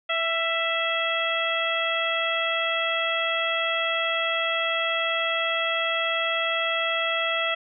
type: harmonic tone with a mistuned harmonic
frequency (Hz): 659.3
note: E5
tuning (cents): 0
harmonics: 1 / 2 / 3 / 4 / 5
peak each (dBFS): -29 / -29 / -29 / -29 / -29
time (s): 0.09-7.55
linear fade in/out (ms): 10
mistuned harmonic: 2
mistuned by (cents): +28
effects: none

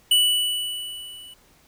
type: tone with level ramp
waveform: square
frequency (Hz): 2960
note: F#7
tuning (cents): 0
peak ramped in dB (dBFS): -14 to -42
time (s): 0.11-1.34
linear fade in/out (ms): 5
effects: pink hiss -57 dBFS RMS until 1.67 s

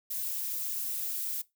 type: noise with amplitude modulation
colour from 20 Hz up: violet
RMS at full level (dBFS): -32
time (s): 0.1-1.42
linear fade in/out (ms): 10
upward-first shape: sine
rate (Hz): 276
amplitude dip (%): 45
effects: noise-tail reverb RT60 0.2 s tail -20 dB re dry

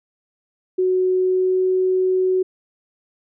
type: tone with pitch glide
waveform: sine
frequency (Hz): 370 to 372.1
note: F#4 to F#4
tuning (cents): 0 to +10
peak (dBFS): -15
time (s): 0.78-2.43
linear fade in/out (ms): 10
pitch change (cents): +10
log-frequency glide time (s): 1.14-1.64
effects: none

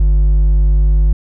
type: tone with hard clipping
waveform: sine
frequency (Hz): 50.1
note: G1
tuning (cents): +38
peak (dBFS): -9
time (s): 0-1.13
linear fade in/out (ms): 5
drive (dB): 4
effects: none

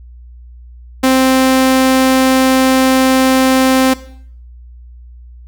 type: tone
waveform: sawtooth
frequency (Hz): 261.6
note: C4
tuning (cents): 0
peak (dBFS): -4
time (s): 1.03-3.94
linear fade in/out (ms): 10
effects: noise-tail reverb RT60 0.6 s tail -17 dB re dry + added 60 Hz sine -33 dBFS peak until 5.47 s

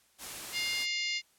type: noise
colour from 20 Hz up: white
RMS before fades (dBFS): -41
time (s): 0.18-0.87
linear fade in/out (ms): 50
type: harmonic tone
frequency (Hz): 705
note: F5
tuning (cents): +16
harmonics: 3 / 4 / 5 / 6 / 7 / 8 / 9 / 10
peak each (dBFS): -34 / -37 / -42 / -40 / -38 / -48 / -48 / -49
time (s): 0.52-1.22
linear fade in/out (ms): 50
effects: white hiss -67 dBFS RMS until 1.38 s + low-pass 12000 Hz 12 dB/octave

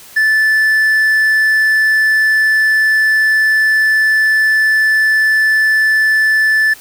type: tone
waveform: triangle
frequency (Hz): 1750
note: A6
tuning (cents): -10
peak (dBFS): -7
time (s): 0.16-6.74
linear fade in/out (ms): 10
effects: white hiss -38 dBFS RMS until 6.8 s

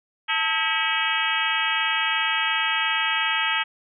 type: harmonic tone with a mistuned harmonic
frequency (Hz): 322.8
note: E4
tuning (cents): -36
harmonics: 3 / 4 / 5 / 6 / 7 / 8 / 9 / 10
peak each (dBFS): -29 / -29 / -29 / -29 / -29 / -29 / -29 / -29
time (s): 0.28-3.64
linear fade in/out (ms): 20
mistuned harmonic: 3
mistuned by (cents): -150
effects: none

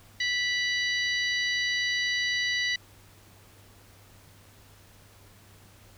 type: harmonic tone with a mistuned harmonic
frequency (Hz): 984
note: B5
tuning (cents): -7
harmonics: 2 / 3 / 4 / 5 / 6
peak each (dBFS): -27 / -34 / -32 / -37 / -41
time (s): 0.2-2.76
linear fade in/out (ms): 5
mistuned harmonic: 5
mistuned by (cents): -87
effects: added 99 Hz sine -56 dBFS peak until 5.97 s + pink hiss -56 dBFS RMS until 5.97 s

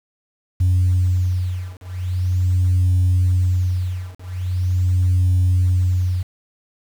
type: beating tone pair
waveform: sine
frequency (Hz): 90.8 / 91.22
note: F#2 / F#2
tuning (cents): -32 / -24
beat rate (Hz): 0.42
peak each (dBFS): -17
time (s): 0.6-6.23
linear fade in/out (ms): 10
effects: tanh soft clip ceiling -10 dBFS + 7-bit

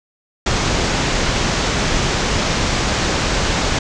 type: low-pass noise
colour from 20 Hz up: pink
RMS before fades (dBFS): -18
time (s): 0.46-3.79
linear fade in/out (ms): 5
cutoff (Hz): 7200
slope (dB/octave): 48
effects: none

